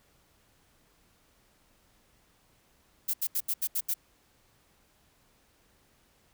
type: noise bursts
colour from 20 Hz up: violet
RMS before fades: -29 dBFS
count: 7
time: 3.08-3.942 s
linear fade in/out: 10 ms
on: 58 ms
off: 76 ms
effects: pink hiss -66 dBFS RMS until 6.33 s